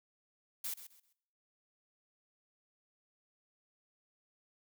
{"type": "noise with echo", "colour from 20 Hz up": "blue", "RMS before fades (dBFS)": -39, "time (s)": [0.64, 0.74], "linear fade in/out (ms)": 5, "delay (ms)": 130, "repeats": 3, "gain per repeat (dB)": -12, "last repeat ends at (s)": 1.13, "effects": ["noise-tail reverb RT60 0.8 s tail -24 dB re dry"]}